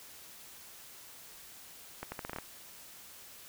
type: accelerating click train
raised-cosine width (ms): 0.5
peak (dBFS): -23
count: 8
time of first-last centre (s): 2.03-2.386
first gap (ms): 90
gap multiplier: 0.8
effects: white hiss -52 dBFS RMS until 3.48 s